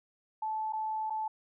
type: tone with dropouts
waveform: sine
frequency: 871 Hz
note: A5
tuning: 18 cents flat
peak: -31 dBFS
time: 0.42-1.28 s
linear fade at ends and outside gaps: 5 ms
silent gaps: 0.725-0.732 / 1.099-1.104 s
effects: none